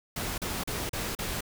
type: noise bursts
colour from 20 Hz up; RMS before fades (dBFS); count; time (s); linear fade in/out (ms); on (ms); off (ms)
pink; -33; 5; 0.16-1.408; 5; 220; 37
effects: none